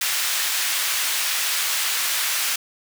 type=high-pass noise; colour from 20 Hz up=pink; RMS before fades=-23 dBFS; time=0.01-2.56 s; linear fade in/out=5 ms; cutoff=1800 Hz; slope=12 dB/octave; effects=none